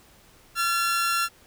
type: tone pair together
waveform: sawtooth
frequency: 1367 / 1722.3 Hz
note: F6 / A6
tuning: -37 / -37 cents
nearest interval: major third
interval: 400 cents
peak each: -19 / -28 dBFS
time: 0.55-1.29 s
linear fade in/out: 50 ms
effects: pink hiss -55 dBFS RMS until 1.46 s